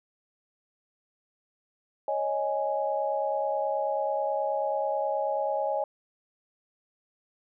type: chord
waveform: sine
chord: C# suspended second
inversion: none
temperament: just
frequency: 554.4 / 623.7 / 831.5 Hz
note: C#5 / D#5 / G#5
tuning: 0 / +4 / +2 cents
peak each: -30 dBFS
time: 2.08-5.84 s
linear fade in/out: 2 ms
effects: none